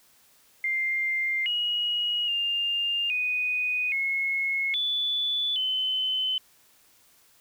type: tone with pitch steps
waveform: sine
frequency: 2101 / 2897 / 2805 / 2487 / 2175 / 3465 / 3044 Hz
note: C7 / F#7 / F7 / D#7 / C#7 / A7 / F#7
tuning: +7 / -37 / +7 / -1 / -33 / -27 / +48 cents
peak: -24 dBFS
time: 0.64-6.38 s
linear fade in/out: 2 ms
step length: 820 ms
effects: white hiss -60 dBFS RMS until 7.4 s